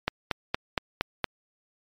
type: click train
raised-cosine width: 0.3 ms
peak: -8 dBFS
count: 6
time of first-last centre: 0.08-1.243 s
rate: 4.3 Hz
effects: MP3 96 kbps